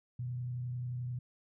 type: tone with frequency modulation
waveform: sine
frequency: 123.47 Hz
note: B2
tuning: in tune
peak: -35 dBFS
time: 0.19-1.19 s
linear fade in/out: 5 ms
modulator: 31.4 Hz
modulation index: 0.25
effects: none